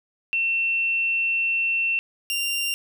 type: tone pair in turn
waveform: sine / sawtooth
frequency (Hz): 2700 / 2781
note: E7 / F7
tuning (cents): +41 / -8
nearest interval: minor second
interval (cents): 51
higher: second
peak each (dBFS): -20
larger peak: neither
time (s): 0.33-1.99 / 2.3-2.74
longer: first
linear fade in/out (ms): 0
effects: none